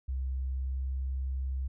sine tone with pitch glide, 65.41 to 65.94 Hz, C2 to C2, 0 to +14 cents, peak -30 dBFS, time 0.08-1.68 s, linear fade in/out 10 ms, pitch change +14 cents, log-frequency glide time 0.48-0.9 s, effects none

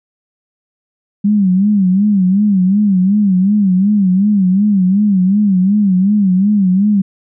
sine tone with vibrato, 196 Hz, G3, in tune, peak -8 dBFS, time 1.24-7.02 s, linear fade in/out 10 ms, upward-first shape sine, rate 2.7 Hz, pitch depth 130 cents each way, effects none

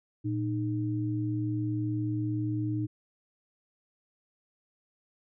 sine tone pair together, 115.1 / 307.3 Hz, A#2 / D#4, -22 / -21 cents, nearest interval octave + perfect fourth, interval 1701 cents, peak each -30 / -31 dBFS, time 0.24-2.87 s, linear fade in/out 20 ms, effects none

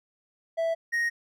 triangle tone pair in turn, 659.3 / 1868.9 Hz, E5 / A#6, 0 / +4 cents, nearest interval octave + tritone, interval 1804 cents, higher second, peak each -22 dBFS, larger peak neither, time 0.57-0.75 / 0.92-1.1 s, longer neither, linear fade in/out 20 ms, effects none

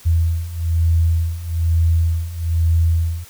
sine beating tone pair, 82.1 / 83.2 Hz, E2 / E2, -6 / +17 cents, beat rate 1.1 Hz, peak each -19 / -16 dBFS, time 0.05-3.25 s, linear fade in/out 20 ms, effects white hiss -44 dBFS RMS until 3.29 s

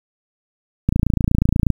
click train, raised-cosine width 5 ms, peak -3 dBFS, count 24, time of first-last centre 0.89-1.703 s, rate 28.3 Hz, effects 7-bit

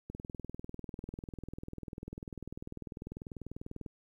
click train, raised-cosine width 3 ms, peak -29 dBFS, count 77, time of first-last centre 0.1-3.862 s, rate 20.2 Hz, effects 11-bit

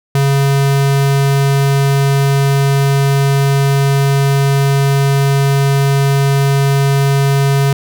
square tone, 138.59 Hz, C#3, in tune, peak -10 dBFS, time 0.15-7.73 s, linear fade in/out 2 ms, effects none

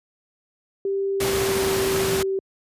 sine tone with pitch glide, 392.6 to 386.1 Hz, G4 to G4, +3 to -26 cents, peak -21 dBFS, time 0.85-2.39 s, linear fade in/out 2 ms, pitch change -29 cents, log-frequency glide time 1.11-1.77 s
pink noise, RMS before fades -25 dBFS, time 1.2-2.23 s, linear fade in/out 5 ms
effects high-pass 80 Hz 12 dB/octave + resampled to 32000 Hz

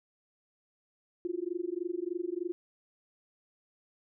sine tone with amplitude modulation, 351 Hz, F4, 9 cents sharp, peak -28 dBFS, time 1.25-2.52 s, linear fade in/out 0 ms, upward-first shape sine, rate 23.3 Hz, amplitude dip 100%, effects none

